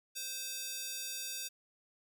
square tone with high-pass filter, 520 Hz, C5, 11 cents flat, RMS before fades -41 dBFS, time 0.15-1.49 s, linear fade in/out 20 ms, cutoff 4500 Hz, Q 0.92, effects none

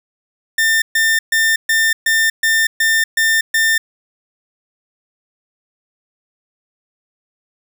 40% pulse tone bursts, 1800 Hz, A6, 39 cents sharp, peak -11 dBFS, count 9, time 0.58-3.78 s, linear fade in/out 5 ms, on 240 ms, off 130 ms, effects none

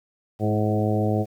harmonic tone with a mistuned harmonic, 106.5 Hz, G#2, 44 cents sharp, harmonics 1 / 2 / 3 / 4 / 5 / 6 / 7, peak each -23 / -26 / -28 / -29 / -30 / -31 / -31 dBFS, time 0.39-1.26 s, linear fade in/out 50 ms, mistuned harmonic 3, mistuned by +22 cents, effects 9-bit

